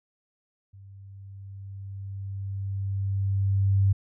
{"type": "tone with level ramp", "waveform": "sine", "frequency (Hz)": 98, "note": "G2", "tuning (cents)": 0, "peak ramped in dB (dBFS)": [-45, -17], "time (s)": [0.73, 3.93], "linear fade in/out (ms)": 10, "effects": []}